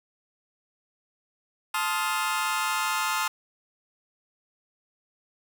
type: chord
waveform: sawtooth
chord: F dominant seventh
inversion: first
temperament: just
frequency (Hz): 873.1 / 1047.7 / 1257.2 / 1396.9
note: A5 / C6 / Eb6 / F6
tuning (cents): -14 / +2 / +18 / 0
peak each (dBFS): -27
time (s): 1.74-3.28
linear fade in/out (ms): 5
effects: none